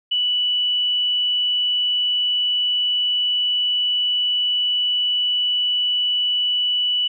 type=tone; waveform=sine; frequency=2960 Hz; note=F#7; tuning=in tune; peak=-17 dBFS; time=0.11-7.08 s; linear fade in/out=10 ms; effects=none